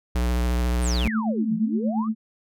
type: tone with vibrato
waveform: square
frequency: 60.6 Hz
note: B1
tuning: 32 cents flat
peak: -21 dBFS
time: 0.15-1.08 s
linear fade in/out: 5 ms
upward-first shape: sine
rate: 14 Hz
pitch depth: 35 cents each way
type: exponential two-way sweep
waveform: sine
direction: down then up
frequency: 10210 to 155.56 to 1306 Hz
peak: -29 dBFS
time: 0.81-2.09 s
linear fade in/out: 50 ms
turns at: 1.54 s
type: tone with tremolo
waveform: sine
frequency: 220 Hz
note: A3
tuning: in tune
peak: -19 dBFS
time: 1.03-2.15 s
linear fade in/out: 50 ms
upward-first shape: sine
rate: 8.6 Hz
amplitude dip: 60%
effects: none